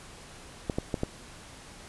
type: clicks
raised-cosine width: 2 ms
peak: -14 dBFS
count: 4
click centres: 0.698 / 0.785 / 0.942 / 1.034 s
effects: pink hiss -48 dBFS RMS until 1.88 s + resampled to 24000 Hz